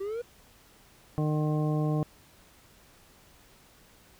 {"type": "exponential sweep", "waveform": "triangle", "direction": "up", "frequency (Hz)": [381.2, 490], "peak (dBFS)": -29, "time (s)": [0, 0.22], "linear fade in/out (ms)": 10}
{"type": "harmonic tone", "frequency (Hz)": 152.3, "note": "D#3", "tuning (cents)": -37, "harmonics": [1, 2, 3, 4, 5, 7], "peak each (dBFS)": [-26, -32, -36, -38, -40, -43], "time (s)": [1.18, 2.03], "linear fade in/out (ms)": 0}
{"effects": ["pink hiss -58 dBFS RMS until 4.19 s"]}